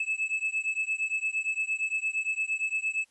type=beating tone pair; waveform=triangle; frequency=2602 / 2610.7 Hz; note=E7 / E7; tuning=-23 / -17 cents; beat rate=8.7 Hz; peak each=-29 dBFS; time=0-3.05 s; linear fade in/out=5 ms; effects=white hiss -67 dBFS RMS until 3.1 s + resampled to 24000 Hz